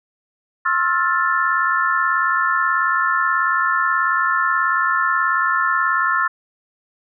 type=chord; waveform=sine; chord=F major seventh; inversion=second; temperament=equal with one note detuned; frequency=1069.7 / 1318.5 / 1396.9 / 1760 Hz; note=C6 / E6 / F6 / A6; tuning=+38 / 0 / 0 / 0 cents; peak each=-21 dBFS; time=0.65-6.28 s; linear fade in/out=10 ms; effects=none